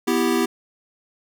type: chord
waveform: square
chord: E minor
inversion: second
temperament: equal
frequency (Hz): 246.9 / 329.6 / 392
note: B3 / E4 / G4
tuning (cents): 0 / 0 / 0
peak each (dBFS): -23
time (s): 0.07-0.46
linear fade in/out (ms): 10
effects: none